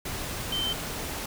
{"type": "tone in noise", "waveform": "sine", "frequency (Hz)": 3100, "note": "G7", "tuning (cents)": -20, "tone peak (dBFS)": -27, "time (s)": [0.52, 0.73], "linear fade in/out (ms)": 5, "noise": "pink", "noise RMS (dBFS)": -34, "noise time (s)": [0.05, 1.26], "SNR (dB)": 4, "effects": []}